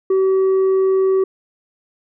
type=tone with tanh clipping; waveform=sine; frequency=381.6 Hz; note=G4; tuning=47 cents flat; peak=-13 dBFS; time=0.1-1.24 s; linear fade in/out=5 ms; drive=3 dB; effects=none